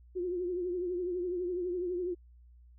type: tone with vibrato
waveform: sine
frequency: 357.8 Hz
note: F4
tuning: 42 cents sharp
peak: -31 dBFS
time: 0.15-2.15 s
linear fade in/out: 20 ms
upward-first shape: triangle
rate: 12 Hz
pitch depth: 74 cents each way
effects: added 60 Hz sine -54 dBFS peak until 2.78 s